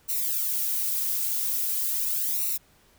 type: noise with flanger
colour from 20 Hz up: violet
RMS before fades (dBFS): -27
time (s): 0.08-2.58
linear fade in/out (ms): 20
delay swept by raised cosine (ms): 0.6 to 3.7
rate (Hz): 0.42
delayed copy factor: -0.95
effects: pink hiss -60 dBFS RMS until 2.98 s